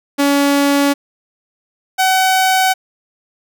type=tone pair in turn; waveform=sawtooth; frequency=282.7 / 754.7 Hz; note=C#4 / F#5; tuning=+34 / +34 cents; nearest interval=octave + perfect fourth; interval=1700 cents; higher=second; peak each=-7 dBFS; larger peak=neither; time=0.18-0.94 / 1.98-2.74 s; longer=neither; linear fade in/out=20 ms; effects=none